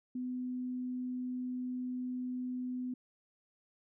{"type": "tone", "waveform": "sine", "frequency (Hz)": 251.4, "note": "B3", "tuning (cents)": 31, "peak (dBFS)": -35, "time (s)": [0.15, 2.94], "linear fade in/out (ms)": 5, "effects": []}